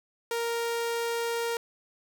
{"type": "tone", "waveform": "sawtooth", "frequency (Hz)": 466.2, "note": "A#4", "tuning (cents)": 0, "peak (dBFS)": -24, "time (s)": [0.31, 1.57], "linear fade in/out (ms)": 2, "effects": []}